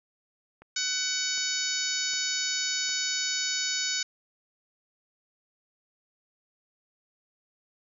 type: click train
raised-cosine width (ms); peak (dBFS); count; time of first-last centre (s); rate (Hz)
0.5; -34; 4; 0.62-2.893; 1.32
type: harmonic tone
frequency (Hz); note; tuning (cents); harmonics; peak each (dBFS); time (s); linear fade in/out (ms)
750; F#5; +23; 2 / 3 / 4 / 5 / 6 / 7 / 8 / 9; -36 / -36 / -39 / -35 / -35 / -34 / -35 / -34; 0.76-4.03; 5
effects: none